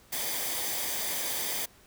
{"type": "noise with comb filter", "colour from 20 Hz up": "white", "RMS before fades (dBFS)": -32, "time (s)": [0.12, 1.66], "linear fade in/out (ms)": 10, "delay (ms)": 0.73, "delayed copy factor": -0.55, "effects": ["pink hiss -58 dBFS RMS until 1.86 s"]}